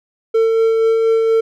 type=tone with tremolo; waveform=triangle; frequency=450.2 Hz; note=A4; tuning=40 cents sharp; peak=-8 dBFS; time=0.34-1.41 s; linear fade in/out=10 ms; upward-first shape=sine; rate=4.2 Hz; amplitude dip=25%; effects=none